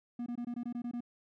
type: tone bursts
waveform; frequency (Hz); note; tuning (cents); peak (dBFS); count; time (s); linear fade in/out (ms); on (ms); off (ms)
triangle; 240.2; B3; -48; -33; 9; 0.19-1.006; 5; 72; 21
effects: none